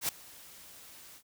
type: noise with ADSR envelope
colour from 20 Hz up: white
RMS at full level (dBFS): -29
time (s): 0.01-1.23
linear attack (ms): 78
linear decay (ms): 3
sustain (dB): -23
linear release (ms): 73
effects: none